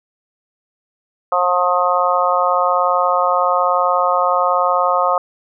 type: harmonic tone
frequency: 178.9 Hz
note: F3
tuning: 42 cents sharp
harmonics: 3 / 4 / 5 / 6 / 7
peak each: -19 / -19 / -22 / -19 / -18 dBFS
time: 1.32-5.18 s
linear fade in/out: 2 ms
effects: none